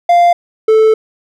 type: tone pair in turn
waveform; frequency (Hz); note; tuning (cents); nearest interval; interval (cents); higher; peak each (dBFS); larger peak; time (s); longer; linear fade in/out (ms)
triangle; 696 / 438.5; F5 / A4; -6 / -6; minor sixth; 800; first; -3; neither; 0.09-0.33 / 0.68-0.94; second; 5
effects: none